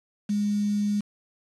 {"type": "tone with quantisation", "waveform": "sine", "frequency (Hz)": 206.1, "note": "G#3", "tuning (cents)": -13, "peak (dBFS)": -22, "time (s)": [0.29, 1.01], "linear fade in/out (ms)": 10, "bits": 7, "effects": ["resampled to 24000 Hz"]}